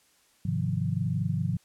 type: chord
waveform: sine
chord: F minor seventh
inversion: first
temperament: equal with one note detuned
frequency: 103.83 / 130.81 / 155.56 / 176.54 Hz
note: Ab2 / C3 / Eb3 / F3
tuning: 0 / 0 / 0 / +19 cents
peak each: -31 dBFS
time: 0.45-1.57 s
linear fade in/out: 5 ms
effects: white hiss -64 dBFS RMS until 1.64 s + low-pass 11000 Hz 12 dB/octave